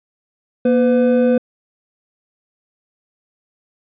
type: tone pair together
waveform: triangle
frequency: 237.9 / 504.1 Hz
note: A#3 / B4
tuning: +35 / +35 cents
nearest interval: octave + minor second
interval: 1300 cents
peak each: -12 dBFS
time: 0.65-1.38 s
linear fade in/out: 5 ms
effects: resampled to 8000 Hz